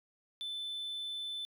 triangle tone, 3520 Hz, A7, in tune, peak -35 dBFS, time 0.41-1.45 s, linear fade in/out 0 ms, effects tanh soft clip ceiling -31 dBFS

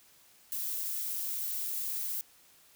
violet noise, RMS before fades -35 dBFS, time 0.52-2.21 s, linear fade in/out 0 ms, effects white hiss -61 dBFS RMS until 2.75 s

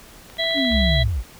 click train, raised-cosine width 0.3 ms, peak -25 dBFS, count 7, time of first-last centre 0.3-0.72 s, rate 14.3 Hz
harmonic tone, 659.3 Hz, E5, in tune, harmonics 1 / 3 / 5 / 6, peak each -25 / -25 / -25 / -25 dBFS, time 0.38-1.04 s, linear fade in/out 20 ms
sine linear sweep, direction down, 294 to 43.65 Hz, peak -20 dBFS, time 0.54-1.24 s, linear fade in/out 50 ms
sine tone, 66 Hz, C2, 16 cents sharp, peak -18 dBFS, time 0.7-1.11 s, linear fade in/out 50 ms
effects pink hiss -45 dBFS RMS until 1.39 s

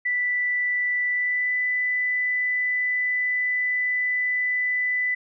sine tone with pitch glide, 1975.5 to 1993.8 Hz, B6 to B6, 0 to +16 cents, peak -21 dBFS, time 0.05-5.15 s, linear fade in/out 10 ms, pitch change +16 cents, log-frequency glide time 1.09-1.55 s, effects none

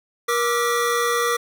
square tone cluster, 475.4 / 1172 / 1323 / 1940 Hz, A#4 / D6 / E6 / B6, +34 / -4 / +6 / -31 cents, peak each -23 / -24 / -30 / -27 dBFS, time 0.28-1.37 s, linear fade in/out 10 ms, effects none

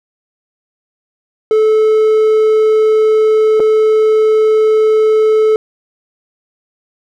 triangle tone with dropouts, 434.6 Hz, A4, 21 cents flat, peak -5 dBFS, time 1.51-5.56 s, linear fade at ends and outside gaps 1 ms, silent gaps 3.597-3.602 s, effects none

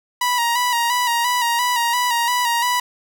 sawtooth tone with vibrato, 962 Hz, B5, 46 cents flat, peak -13 dBFS, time 0.21-2.8 s, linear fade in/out 5 ms, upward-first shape square, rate 2.9 Hz, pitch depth 41 cents each way, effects none

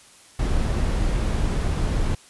brown noise, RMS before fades -22 dBFS, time 0.39-2.15 s, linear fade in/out 5 ms, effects white hiss -50 dBFS RMS until 2.29 s + resampled to 24000 Hz

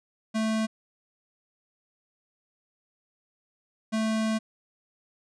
square tone pair in turn, 220 / 220 Hz, A3 / A3, 0 / 0 cents, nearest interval unison, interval 0 cents, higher neither, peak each -25 dBFS, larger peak neither, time 0.34-0.67 / 3.92-4.39 s, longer second, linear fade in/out 20 ms, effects resampled to 22050 Hz

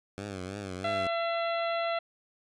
10% pulse tone with vibrato, 96.6 Hz, G2, 25 cents flat, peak -28 dBFS, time 0.18-1.07 s, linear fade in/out 0 ms, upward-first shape triangle, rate 3.1 Hz, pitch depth 130 cents each way
harmonic tone, 674 Hz, E5, 38 cents sharp, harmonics 1 / 2 / 3 / 4 / 5 / 6, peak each -29 / -35 / -39 / -41 / -43 / -45 dBFS, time 0.84-1.99 s, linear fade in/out 5 ms
effects resampled to 22050 Hz

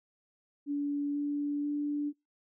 sine tone with pitch steps, 287.4 / 289.7 / 292.1 Hz, D4 / D4 / D4, -37 / -24 / -9 cents, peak -29 dBFS, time 0.66-2.13 s, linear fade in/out 50 ms, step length 490 ms, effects noise-tail reverb RT60 0.2 s tail -24 dB re dry

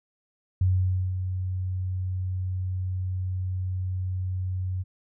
sine tone with ADSR envelope, 92.5 Hz, F#2, in tune, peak -18 dBFS, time 0.61-4.84 s, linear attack 4 ms, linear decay 520 ms, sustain -8 dB, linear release 28 ms, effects none

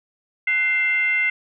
sine tone with frequency modulation, 2093 Hz, C7, in tune, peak -17 dBFS, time 0.47-1.3 s, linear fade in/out 5 ms, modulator 606 Hz, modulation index 0.52, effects none

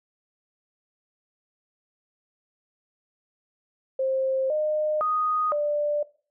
sine tone with pitch steps, 529 / 611 / 1243 / 590 Hz, C5 / D#5 / D#6 / D5, +19 / -32 / -2 / +8 cents, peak -22 dBFS, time 3.99-6.03 s, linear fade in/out 5 ms, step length 510 ms, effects noise-tail reverb RT60 0.4 s tail -19 dB re dry

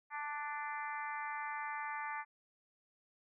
harmonic tone with a mistuned harmonic, 293.7 Hz, D4, in tune, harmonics 3 / 4 / 5 / 6 / 7 / 8, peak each -42 / -45 / -49 / -46 / -47 / -53 dBFS, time 0.1-2.25 s, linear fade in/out 50 ms, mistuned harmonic 5, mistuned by +17 cents, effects none

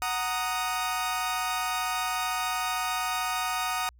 sawtooth chord, D# minor, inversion first, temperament equal, 740 / 932.3 / 1244.5 Hz, F#5 / A#5 / D#6, 0 / 0 / 0 cents, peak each -28 / -30 / -27 dBFS, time 0.02-3.89 s, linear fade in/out 0 ms, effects added 60 Hz sine -53 dBFS peak until 3.99 s

